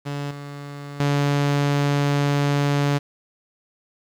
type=tone with level steps; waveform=sawtooth; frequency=143.1 Hz; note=D3; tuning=45 cents flat; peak=-22 / -29 / -14 dBFS; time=0.05-2.99 s; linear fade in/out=20 ms; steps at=0.31 / 1 s; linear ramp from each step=2 ms; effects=low-pass 6000 Hz 12 dB/octave + 8-bit